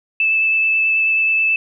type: tone with vibrato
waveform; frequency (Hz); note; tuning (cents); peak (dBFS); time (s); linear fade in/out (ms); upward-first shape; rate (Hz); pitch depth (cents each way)
sine; 2628; E7; -6; -13; 0.2-1.56; 2; sine; 9.3; 9
effects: none